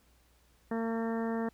harmonic tone, 227.3 Hz, A#3, 43 cents flat, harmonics 1 / 2 / 3 / 4 / 5 / 6 / 7 / 8, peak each -32 / -36 / -41 / -43 / -47 / -49 / -50 / -47 dBFS, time 0.71-1.49 s, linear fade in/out 5 ms, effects added 60 Hz sine -65 dBFS peak until 1.53 s + pink hiss -68 dBFS RMS until 1.53 s

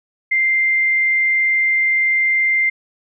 sine tone, 2093 Hz, C7, in tune, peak -13 dBFS, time 0.31-2.7 s, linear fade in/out 10 ms, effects none

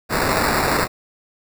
blue noise with sample-and-hold, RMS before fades -19 dBFS, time 0.09-0.88 s, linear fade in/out 50 ms, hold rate 3150 Hz, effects none

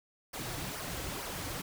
pink noise with flanger, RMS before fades -39 dBFS, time 0.33-1.62 s, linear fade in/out 10 ms, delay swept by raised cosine 0.27 to 4.97 ms, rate 2.2 Hz, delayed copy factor -0.6, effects none

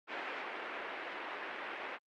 white band-pass noise, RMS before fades -42 dBFS, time 0.07-1.99 s, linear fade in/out 50 ms, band 300 to 2400 Hz, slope 24 dB/octave, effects Opus 48 kbps

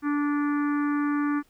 harmonic tone, 291.5 Hz, D4, 13 cents flat, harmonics 1 / 3 / 4 / 5 / 6 / 7 / 8, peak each -23 / -40 / -33 / -38 / -39 / -47 / -49 dBFS, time 0.02-1.43 s, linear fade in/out 50 ms, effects pink hiss -64 dBFS RMS until 1.49 s

